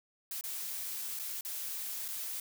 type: noise with dropouts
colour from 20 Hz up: blue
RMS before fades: -39 dBFS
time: 0.31-2.4 s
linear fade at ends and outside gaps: 2 ms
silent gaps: 0.411-0.438 / 1.191-1.196 / 1.41-1.449 / 2.081-2.085 s
effects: none